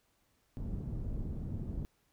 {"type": "low-pass noise", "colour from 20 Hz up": "pink", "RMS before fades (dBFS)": -38, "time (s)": [0.57, 1.85], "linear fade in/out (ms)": 0, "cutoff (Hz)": 210, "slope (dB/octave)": 12, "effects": ["pink hiss -74 dBFS RMS until 2.12 s"]}